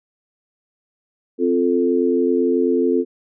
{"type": "chord", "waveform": "sine", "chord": "F major", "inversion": "second", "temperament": "equal", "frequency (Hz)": [261.6, 349.2, 440], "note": ["C4", "F4", "A4"], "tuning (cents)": [0, 0, 0], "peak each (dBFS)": -19, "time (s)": [1.38, 3.05], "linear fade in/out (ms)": 50, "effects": []}